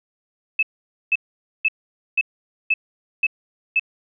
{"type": "tone bursts", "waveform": "sine", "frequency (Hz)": 2609, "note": "E7", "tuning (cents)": -18, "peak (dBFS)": -14, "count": 7, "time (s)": [0.59, 3.796], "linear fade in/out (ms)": 5, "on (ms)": 38, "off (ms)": 490, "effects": []}